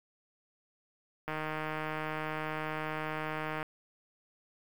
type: click train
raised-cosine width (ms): 0.5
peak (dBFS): -21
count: 365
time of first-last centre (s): 1.28-3.628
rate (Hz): 155
effects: 8-bit